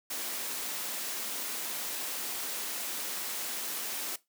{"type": "high-pass noise", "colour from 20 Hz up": "white", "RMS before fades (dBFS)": -36, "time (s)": [0.1, 4.16], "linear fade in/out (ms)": 5, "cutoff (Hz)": 200, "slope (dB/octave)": 24, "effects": ["noise-tail reverb RT60 0.2 s tail -19 dB re dry"]}